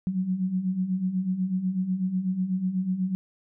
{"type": "beating tone pair", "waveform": "sine", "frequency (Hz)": [180, 188.1], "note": ["F#3", "F#3"], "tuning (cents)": [-47, 29], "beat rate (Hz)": 8.1, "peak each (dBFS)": [-31, -25], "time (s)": [0.07, 3.15], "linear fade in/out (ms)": 0, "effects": []}